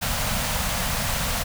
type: band-stop noise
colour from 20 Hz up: pink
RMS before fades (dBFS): -25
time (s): 0.01-1.44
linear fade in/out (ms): 20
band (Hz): 240 to 510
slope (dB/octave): 48
effects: none